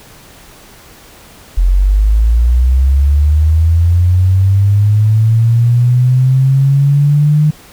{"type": "linear sweep", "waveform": "sine", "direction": "up", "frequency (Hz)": [43, 152.7], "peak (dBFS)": -6, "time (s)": [1.57, 7.51], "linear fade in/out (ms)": 10, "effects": ["pink hiss -39 dBFS RMS until 7.72 s"]}